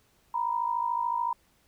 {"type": "tone pair together", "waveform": "sine", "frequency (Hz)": [940, 993.7], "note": ["A#5", "B5"], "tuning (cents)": [14, 10], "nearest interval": "minor second", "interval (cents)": 96, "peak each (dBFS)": [-28, -30], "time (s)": [0.34, 1.33], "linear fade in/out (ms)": 5, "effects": ["pink hiss -66 dBFS RMS until 1.67 s"]}